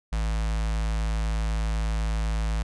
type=tone with notch filter; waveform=square; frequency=54 Hz; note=A1; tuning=32 cents flat; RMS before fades=-26 dBFS; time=0.12-2.63 s; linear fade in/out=10 ms; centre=340 Hz; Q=0.9; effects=resampled to 22050 Hz